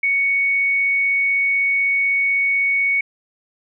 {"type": "tone", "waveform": "sine", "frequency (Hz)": 2226, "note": "C#7", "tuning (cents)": 7, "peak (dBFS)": -15, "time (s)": [0.03, 3.01], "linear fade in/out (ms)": 5, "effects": []}